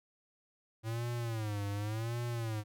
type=tone with vibrato; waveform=square; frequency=110 Hz; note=A2; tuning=in tune; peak=-35 dBFS; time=0.83-2.64 s; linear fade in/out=50 ms; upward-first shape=sine; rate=0.89 Hz; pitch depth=150 cents each way; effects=none